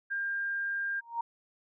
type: tone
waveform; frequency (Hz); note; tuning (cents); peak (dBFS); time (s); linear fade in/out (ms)
sine; 1601; G6; +36; -30; 0.1-1.01; 20
type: tone with exponential growth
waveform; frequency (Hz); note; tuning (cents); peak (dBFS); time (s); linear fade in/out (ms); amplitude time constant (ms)
sine; 932.3; A#5; 0; -26; 0.98-1.21; 5; 48
effects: none